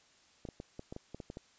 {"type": "clicks", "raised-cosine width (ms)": 2, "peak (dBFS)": -29, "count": 10, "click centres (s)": [0.452, 0.488, 0.601, 0.794, 0.925, 0.964, 1.146, 1.202, 1.301, 1.371], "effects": ["white hiss -65 dBFS RMS until 1.58 s", "resampled to 16000 Hz"]}